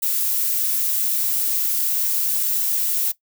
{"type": "noise", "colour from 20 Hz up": "violet", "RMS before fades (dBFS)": -21, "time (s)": [0.02, 3.12], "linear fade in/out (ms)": 10, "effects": ["noise-tail reverb RT60 0.1 s tail -17 dB re dry"]}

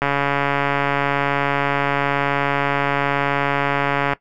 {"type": "click train", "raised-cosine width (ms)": 0.5, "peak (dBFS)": -4, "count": 581, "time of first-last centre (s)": [0.02, 4.133], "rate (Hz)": 141, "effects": ["noise-tail reverb RT60 0.1 s tail -17 dB re dry"]}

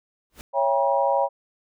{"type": "noise with exponential growth", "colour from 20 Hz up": "pink", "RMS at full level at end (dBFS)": -36, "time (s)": [0.3, 0.41], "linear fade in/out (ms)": 0, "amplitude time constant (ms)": 22}
{"type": "chord", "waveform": "sine", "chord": "C# diminished seventh", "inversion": "none", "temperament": "just", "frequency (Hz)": [554.4, 665.2, 798.3, 957.9], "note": ["C#5", "E5", "G5", "Bb5"], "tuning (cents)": [0, 16, 31, 47], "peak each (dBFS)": [-22, -27, -24, -24], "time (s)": [0.53, 1.29], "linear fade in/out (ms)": 50}
{"effects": []}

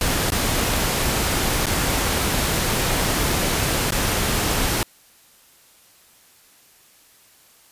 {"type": "noise with dropouts", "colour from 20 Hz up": "pink", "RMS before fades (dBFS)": -21, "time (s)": [0.01, 4.83], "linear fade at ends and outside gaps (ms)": 1, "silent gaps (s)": [[0.304, 0.32], [1.658, 1.667], [3.907, 3.921]], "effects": ["white hiss -53 dBFS RMS until 7.71 s", "resampled to 32000 Hz"]}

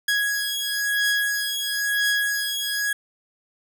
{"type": "beating tone pair", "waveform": "sawtooth", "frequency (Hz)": [1661.2, 1662.2], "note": ["G#6", "G#6"], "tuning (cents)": [0, 1], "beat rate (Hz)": 1, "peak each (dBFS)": -21, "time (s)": [0.08, 2.93], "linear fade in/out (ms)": 5, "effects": []}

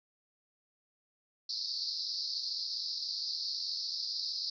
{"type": "band-pass noise", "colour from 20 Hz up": "pink", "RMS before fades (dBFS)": -37, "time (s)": [1.49, 4.5], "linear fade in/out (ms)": 5, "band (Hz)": [4200, 5200], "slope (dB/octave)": 96, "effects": []}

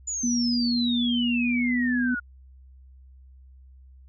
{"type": "exponential sweep", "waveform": "sine", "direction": "down", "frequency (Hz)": [7040, 1417], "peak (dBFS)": -27, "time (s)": [0.07, 2.2], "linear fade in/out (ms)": 10}
{"type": "tone with pitch glide", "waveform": "sine", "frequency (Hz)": [240, 247], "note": ["B3", "B3"], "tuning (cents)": [-49, 0], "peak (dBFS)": -22, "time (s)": [0.23, 2.15], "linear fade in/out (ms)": 10, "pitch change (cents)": 49, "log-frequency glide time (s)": [1.35, 1.88]}
{"effects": ["added 65 Hz sine -47 dBFS peak until 4.08 s"]}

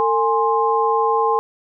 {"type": "tone cluster", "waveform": "sine", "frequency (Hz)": [451.1, 830, 1051], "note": ["A4", "G#5", "C6"], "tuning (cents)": [43, -1, 7], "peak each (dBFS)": -19, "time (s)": [0, 1.39], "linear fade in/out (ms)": 0, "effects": []}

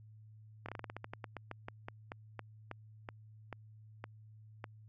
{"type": "slowing click train", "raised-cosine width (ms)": 0.5, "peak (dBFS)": -27, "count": 22, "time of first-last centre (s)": [0.66, 4.642], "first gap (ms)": 26, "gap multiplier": 1.17, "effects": ["added 108 Hz sine -54 dBFS peak until 4.88 s"]}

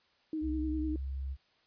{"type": "tone with vibrato", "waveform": "sine", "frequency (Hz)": 310.9, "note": "D#4", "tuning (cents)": -1, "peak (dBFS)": -32, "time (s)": [0.33, 0.96], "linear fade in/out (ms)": 2, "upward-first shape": "sine", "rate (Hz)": 10, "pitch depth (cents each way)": 32}
{"type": "tone", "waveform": "sine", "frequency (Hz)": 67.3, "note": "C2", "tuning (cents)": 49, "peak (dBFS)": -34, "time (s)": [0.41, 1.37], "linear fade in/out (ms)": 50}
{"effects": ["white hiss -69 dBFS RMS until 1.66 s", "resampled to 11025 Hz"]}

